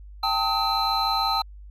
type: tone cluster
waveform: triangle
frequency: 787 / 893 / 1271 / 4075 Hz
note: G5 / A5 / D#6 / C8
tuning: +7 / +25 / +36 / -47 cents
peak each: -25 dBFS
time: 0.23-1.42 s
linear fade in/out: 5 ms
effects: added 50 Hz sine -40 dBFS peak until 1.7 s